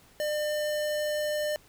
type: tone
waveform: square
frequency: 601 Hz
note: D5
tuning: 40 cents sharp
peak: -28 dBFS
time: 0.2-1.56 s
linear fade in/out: 0 ms
effects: pink hiss -58 dBFS RMS until 1.68 s